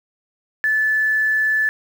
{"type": "tone with quantisation", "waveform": "sine", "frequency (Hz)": 1741, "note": "A6", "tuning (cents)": -19, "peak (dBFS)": -15, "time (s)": [0.64, 1.69], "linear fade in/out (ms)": 0, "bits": 7, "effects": []}